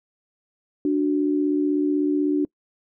sine tone pair together, 293.7 / 369.8 Hz, D4 / F#4, 0 / -1 cents, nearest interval major third, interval 399 cents, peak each -19 / -25 dBFS, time 0.85-2.45 s, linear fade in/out 2 ms, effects noise-tail reverb RT60 0.1 s tail -26 dB re dry

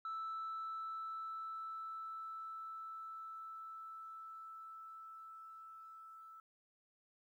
sine tone with level ramp, 1318 Hz, E6, 1 cent flat, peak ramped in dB -38 to -53 dBFS, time 0.05-6.4 s, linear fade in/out 2 ms, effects tanh soft clip ceiling -38 dBFS + 13-bit

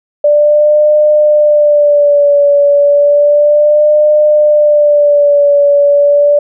sine tone with vibrato, 587.3 Hz, D5, in tune, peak -4 dBFS, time 0.24-6.39 s, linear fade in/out 5 ms, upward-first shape sine, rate 0.32 Hz, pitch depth 44 cents each way, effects none

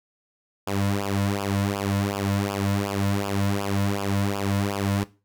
sawtooth tone with flanger, 99.7 Hz, G2, 30 cents sharp, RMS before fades -25 dBFS, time 0.67-5.04 s, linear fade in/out 5 ms, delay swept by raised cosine 0.49 to 2.59 ms, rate 2.7 Hz, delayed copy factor -0.95, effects noise-tail reverb RT60 0.3 s tail -18 dB re dry

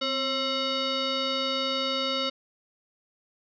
sine tone with frequency modulation, 2138 Hz, C7, 37 cents sharp, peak -25 dBFS, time 0.01-2.3 s, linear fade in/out 10 ms, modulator 799 Hz, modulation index 2.9, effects none

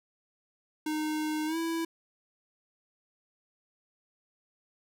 square tone with pitch glide, 307.8 to 329.9 Hz, D#4 to E4, -19 to +1 cents, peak -30 dBFS, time 0.86-1.85 s, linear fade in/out 5 ms, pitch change +120 cents, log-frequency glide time 1.46-1.57 s, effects none

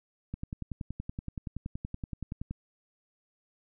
click train, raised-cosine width 5 ms, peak -23 dBFS, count 24, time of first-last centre 0.34-2.51 s, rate 10.6 Hz, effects none

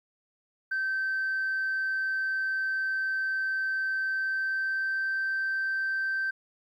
sine tone with pitch glide, 1549 to 1558 Hz, G6 to G6, -21 to -11 cents, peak -25 dBFS, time 0.71-6.31 s, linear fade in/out 10 ms, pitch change +10 cents, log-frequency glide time 4.05-5.09 s, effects tanh soft clip ceiling -24 dBFS + 11-bit

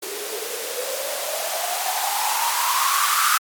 violet noise with band-pass filter sweep, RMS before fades -23 dBFS, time 0.02-3.38 s, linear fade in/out 10 ms, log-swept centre 380 to 1300 Hz, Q 9.9, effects MP3 96 kbps

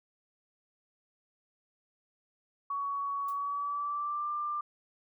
sine tone with pitch glide, 1123 to 1189.1 Hz, C#6 to D6, +22 to +21 cents, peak -31 dBFS, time 2.7-4.61 s, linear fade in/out 5 ms, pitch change +99 cents, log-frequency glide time 3.27-4.3 s
blue noise with exponential decay, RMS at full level -48 dBFS, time 3.28-3.41 s, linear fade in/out 5 ms, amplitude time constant 27 ms
effects none

